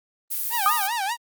violet noise, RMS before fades -27 dBFS, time 0.3-0.88 s, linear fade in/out 20 ms
sawtooth tone with vibrato, 858 Hz, A5, 44 cents flat, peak -20 dBFS, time 0.5-1.17 s, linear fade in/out 50 ms, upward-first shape sine, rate 5.1 Hz, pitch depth 200 cents each way
sine tone with exponential decay, 1225 Hz, D#6, 27 cents flat, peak -14 dBFS, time 0.66-0.99 s, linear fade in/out 1 ms, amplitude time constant 70 ms
effects Opus 32 kbps

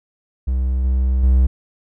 triangle tone with level steps, 64.2 Hz, C2, 32 cents flat, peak -14 / -12 / -8 dBFS, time 0.47-1.47 s, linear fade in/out 10 ms, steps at 0.84 / 1.23 s, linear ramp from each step 5 ms, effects none

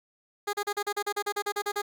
15% pulse tone bursts, 409.9 Hz, G#4, 23 cents flat, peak -21 dBFS, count 14, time 0.47-1.819 s, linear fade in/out 10 ms, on 62 ms, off 37 ms, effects none

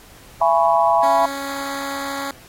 sine chord, C# minor seventh, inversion first, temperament equal with one note detuned, 672.7 / 830.6 / 987.8 / 1108.7 Hz, E5 / G#5 / B5 / C#6, +35 / 0 / 0 / 0 cents, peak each -17 / -18 / -18 / -22 dBFS, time 0.41-1.26 s, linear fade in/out 5 ms
10% pulse tone, 277.2 Hz, C#4, in tune, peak -17 dBFS, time 1.03-2.31 s, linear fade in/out 2 ms
effects pink hiss -46 dBFS RMS until 2.48 s + AAC 48 kbps

